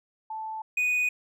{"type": "tone pair in turn", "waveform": ["sine", "triangle"], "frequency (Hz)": [877, 2481], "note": ["A5", "D#7"], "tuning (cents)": [-6, -6], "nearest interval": "octave + tritone", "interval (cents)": 1800, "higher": "second", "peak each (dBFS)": [-32, -21], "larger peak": "second", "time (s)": [[0.3, 0.62], [0.77, 1.09]], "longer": "neither", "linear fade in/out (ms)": 5, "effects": []}